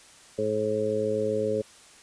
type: harmonic tone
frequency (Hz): 107.5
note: A2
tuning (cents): -40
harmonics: 1 / 2 / 3 / 4 / 5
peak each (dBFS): -37 / -34 / -36 / -27 / -28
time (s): 0.38-1.62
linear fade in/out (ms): 10
effects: white hiss -52 dBFS RMS until 2.02 s + resampled to 22050 Hz